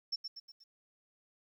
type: tone with echo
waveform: sine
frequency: 5400 Hz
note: E8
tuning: 41 cents sharp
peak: -32 dBFS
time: 0.12-0.16 s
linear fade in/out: 10 ms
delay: 120 ms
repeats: 4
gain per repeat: -6 dB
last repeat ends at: 0.64 s
effects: 12-bit